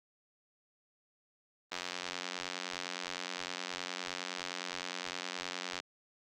click train, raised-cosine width 0.2 ms, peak -19 dBFS, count 367, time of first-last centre 1.72-5.8 s, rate 89.7 Hz, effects high-pass 200 Hz 12 dB/octave + Opus 32 kbps

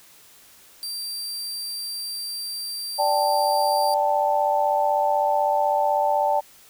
sawtooth tone, 4702 Hz, D8, 1 cent sharp, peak -26 dBFS, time 0.83-3.94 s, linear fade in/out 0 ms
sine chord, D suspended fourth, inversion none, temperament equal, 587.3 / 784 / 880 Hz, D5 / G5 / A5, 0 / 0 / 0 cents, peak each -23 / -23 / -22 dBFS, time 2.98-6.41 s, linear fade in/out 20 ms
effects white hiss -51 dBFS RMS until 6.69 s

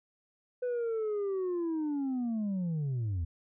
sine linear sweep, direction down, 501 to 78.5 Hz, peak -27 dBFS, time 0.62-3.25 s, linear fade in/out 10 ms, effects tanh soft clip ceiling -29 dBFS

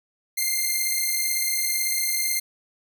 5% pulse beating tone pair, 2093 / 2111 Hz, C7 / C7, 0 / +15 cents, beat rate 18 Hz, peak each -15 dBFS, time 0.37-2.4 s, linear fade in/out 10 ms, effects none

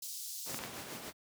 pink high-pass noise, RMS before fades -43 dBFS, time 0.02-0.59 s, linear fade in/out 5 ms, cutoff 4600 Hz, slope 24 dB/octave
pink noise with tremolo, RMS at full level -42 dBFS, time 0.45-1.13 s, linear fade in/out 50 ms, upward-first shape sine, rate 6.7 Hz, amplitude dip 40%
brown noise with exponential growth, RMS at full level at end -33 dBFS, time 0.46-0.55 s, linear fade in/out 5 ms, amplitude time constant 19 ms
clicks, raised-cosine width 0.3 ms, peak -24 dBFS, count 3, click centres 0.545 / 0.59 / 0.638 s
effects high-pass 150 Hz 12 dB/octave

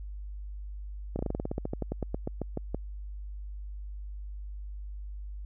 slowing click train, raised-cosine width 2 ms, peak -18 dBFS, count 20, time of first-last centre 1.16-2.746 s, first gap 31 ms, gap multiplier 1.1, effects added 50 Hz sine -37 dBFS peak until 5.45 s

